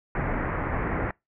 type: low-pass noise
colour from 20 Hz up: pink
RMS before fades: -28 dBFS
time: 0.15-1.11 s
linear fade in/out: 2 ms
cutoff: 2100 Hz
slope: 48 dB/octave
effects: noise-tail reverb RT60 0.2 s tail -25 dB re dry